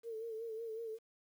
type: tone with vibrato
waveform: sine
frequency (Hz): 450.4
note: A4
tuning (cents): +40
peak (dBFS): -40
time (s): 0.03-0.99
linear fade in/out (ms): 50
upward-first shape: sine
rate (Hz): 5.4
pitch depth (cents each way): 55
effects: 11-bit